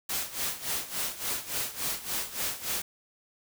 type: noise with tremolo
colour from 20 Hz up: white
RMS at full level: -30 dBFS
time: 0.09-2.82 s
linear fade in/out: 5 ms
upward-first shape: sine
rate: 3.5 Hz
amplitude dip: 80%
effects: none